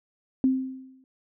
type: tone with exponential decay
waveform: sine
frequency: 261.6 Hz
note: C4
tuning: in tune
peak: -16 dBFS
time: 0.44-1.04 s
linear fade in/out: 1 ms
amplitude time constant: 130 ms
effects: none